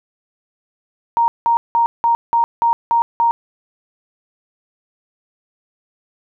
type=tone bursts; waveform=sine; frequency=932.3 Hz; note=A#5; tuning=in tune; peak=-11 dBFS; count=8; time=1.17-3.31 s; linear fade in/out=0 ms; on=110 ms; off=180 ms; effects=none